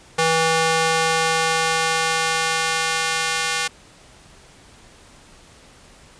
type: tone with high-pass filter sweep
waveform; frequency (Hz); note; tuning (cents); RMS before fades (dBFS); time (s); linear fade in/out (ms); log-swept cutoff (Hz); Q
square; 162.4; E3; -26; -20; 0.18-3.68; 10; 520 to 1500; 0.7
effects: pink hiss -48 dBFS RMS until 6.19 s + resampled to 22050 Hz